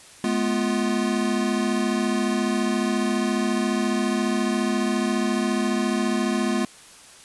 square chord, F diminished, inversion first, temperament equal with one note detuned, 212.4 / 246.9 / 349.2 Hz, Ab3 / Cb4 / F4, +39 / 0 / 0 cents, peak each -25 / -26 / -28 dBFS, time 0.24-6.65 s, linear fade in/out 2 ms, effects white hiss -47 dBFS RMS until 7.24 s + resampled to 24000 Hz

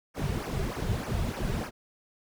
brown noise with flanger, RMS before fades -31 dBFS, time 0.14-1.71 s, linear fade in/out 50 ms, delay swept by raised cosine 0.24 to 3.84 ms, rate 3.3 Hz, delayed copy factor -1, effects none

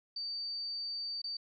sine tone with dropouts, 4610 Hz, D8, 33 cents flat, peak -36 dBFS, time 0.16-1.37 s, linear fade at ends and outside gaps 5 ms, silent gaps 1.218-1.24 s, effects none

